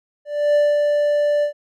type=tone with ADSR envelope; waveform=triangle; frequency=587.3 Hz; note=D5; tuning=in tune; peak=-10 dBFS; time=0.25-1.53 s; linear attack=300 ms; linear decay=210 ms; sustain=-3 dB; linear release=100 ms; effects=none